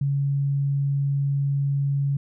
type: tone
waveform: sine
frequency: 140 Hz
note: C#3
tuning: 18 cents sharp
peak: -20 dBFS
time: 0.01-2.17 s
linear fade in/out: 5 ms
effects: none